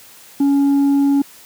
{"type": "tone with tanh clipping", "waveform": "sine", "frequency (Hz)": 280, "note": "C#4", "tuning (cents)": 18, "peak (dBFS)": -12, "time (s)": [0.4, 1.22], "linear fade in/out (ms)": 5, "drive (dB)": 3, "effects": ["white hiss -43 dBFS RMS until 1.45 s", "high-pass 80 Hz 12 dB/octave"]}